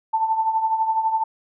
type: tone with tremolo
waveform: sine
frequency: 887 Hz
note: A5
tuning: 14 cents sharp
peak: -15 dBFS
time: 0.13-1.24 s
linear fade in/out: 10 ms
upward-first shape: triangle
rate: 12 Hz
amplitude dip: 70%
effects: none